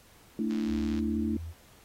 sine chord, A suspended fourth, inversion none, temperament equal with one note detuned, 221.7 / 293.7 / 329.6 Hz, A3 / D4 / E4, +13 / 0 / 0 cents, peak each -29 / -34 / -34 dBFS, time 0.39-1.37 s, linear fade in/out 2 ms
click train, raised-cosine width 0.2 ms, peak -28 dBFS, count 39, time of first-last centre 0.51-0.99 s, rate 79.2 Hz
sine tone with pitch glide, 73.42 to 82.41 Hz, D2 to E2, 0 to 0 cents, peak -36 dBFS, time 0.66-1.54 s, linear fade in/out 50 ms, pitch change +200 cents, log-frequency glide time 0.82-1.37 s
effects pink hiss -58 dBFS RMS until 1.84 s + AAC 48 kbps

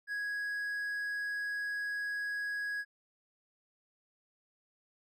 triangle tone, 1661.2 Hz, G#6, in tune, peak -32 dBFS, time 0.07-2.85 s, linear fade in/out 50 ms, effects none

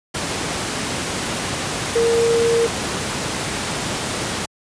sine tone in noise, 463.7 Hz, A#4, 9 cents flat, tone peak -14 dBFS, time 1.95-2.67 s, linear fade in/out 10 ms, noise pink, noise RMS -23 dBFS, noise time 0.14-4.46 s, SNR +6 dB, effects high-pass 100 Hz 12 dB/octave + resampled to 22050 Hz

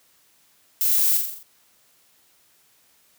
violet noise with echo, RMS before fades -21 dBFS, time 0.81-1.17 s, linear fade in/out 0 ms, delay 43 ms, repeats 6, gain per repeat -4 dB, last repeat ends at 1.428 s, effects white hiss -60 dBFS RMS until 3.18 s + high-pass 60 Hz 12 dB/octave

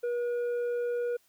sine tone with tanh clipping, 481.2 Hz, B4, 45 cents flat, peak -29 dBFS, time 0.03-1.17 s, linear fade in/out 10 ms, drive 5 dB, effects white hiss -67 dBFS RMS until 1.28 s

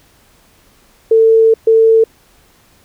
sine tone bursts at uneven times, 448 Hz, A4, 31 cents sharp, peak -5 dBFS, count 2, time 1.11-1.54 / 1.67-2.04 s, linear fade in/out 5 ms, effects pink hiss -50 dBFS RMS until 2.84 s

